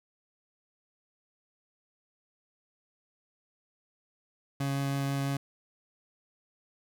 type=tone with vibrato; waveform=30% pulse; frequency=138.59 Hz; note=C#3; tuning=in tune; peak=-26 dBFS; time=4.6-5.37 s; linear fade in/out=5 ms; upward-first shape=triangle; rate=6.1 Hz; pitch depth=8 cents each way; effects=none